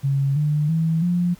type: tone with pitch steps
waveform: sine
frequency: 138 / 149.62 / 162.23 / 175.89 Hz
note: C#3 / D3 / E3 / F3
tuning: -7 / +33 / -27 / +13 cents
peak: -17 dBFS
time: 0.03-1.35 s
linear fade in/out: 20 ms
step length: 330 ms
effects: pink hiss -51 dBFS RMS until 1.39 s